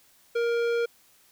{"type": "tone with tanh clipping", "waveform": "sine", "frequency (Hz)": 469.2, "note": "A#4", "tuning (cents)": 11, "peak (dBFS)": -25, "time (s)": [0.35, 0.86], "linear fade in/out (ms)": 10, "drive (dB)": 15, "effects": ["white hiss -60 dBFS RMS until 1.31 s"]}